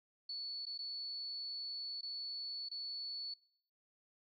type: tone with dropouts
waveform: sine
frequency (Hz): 4435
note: C#8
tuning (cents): 0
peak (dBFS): -40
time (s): 0.29-3.34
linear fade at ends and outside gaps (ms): 5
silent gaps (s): 0.655-0.665 / 0.778-0.788 / 2.011-2.029 / 2.688-2.713
effects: noise-tail reverb RT60 0.8 s tail -26 dB re dry + AAC 48 kbps